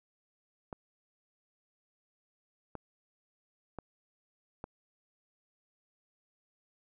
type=clicks; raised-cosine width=1 ms; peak=-26 dBFS; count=4; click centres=0.728 / 2.753 / 3.787 / 4.641 s; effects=none